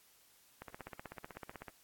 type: click train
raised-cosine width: 0.5 ms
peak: -30 dBFS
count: 18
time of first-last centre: 0.62-1.683 s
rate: 16 Hz
effects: white hiss -66 dBFS RMS until 1.83 s + AAC 64 kbps